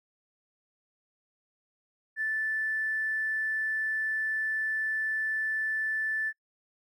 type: tone with tanh clipping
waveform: triangle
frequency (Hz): 1756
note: A6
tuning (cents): -4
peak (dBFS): -27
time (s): 2.16-6.33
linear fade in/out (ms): 50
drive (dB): 2
effects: noise-tail reverb RT60 0.1 s tail -25 dB re dry